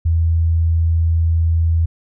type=tone; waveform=sine; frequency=82.41 Hz; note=E2; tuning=in tune; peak=-12 dBFS; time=0.05-1.86 s; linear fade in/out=10 ms; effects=none